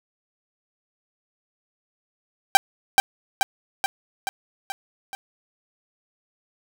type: tone with echo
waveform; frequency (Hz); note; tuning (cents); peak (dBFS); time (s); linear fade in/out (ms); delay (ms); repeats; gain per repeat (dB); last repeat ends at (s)
sawtooth; 784; G5; 0; -4; 2.55-2.57; 0; 430; 6; -4; 5.15
effects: none